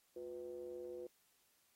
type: ring-modulated tone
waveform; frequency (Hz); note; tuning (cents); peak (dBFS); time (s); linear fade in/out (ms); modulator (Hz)
triangle; 69.3; C#2; 0; -40; 0.16-1.07; 5; 427
effects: white hiss -75 dBFS RMS until 1.75 s + AAC 48 kbps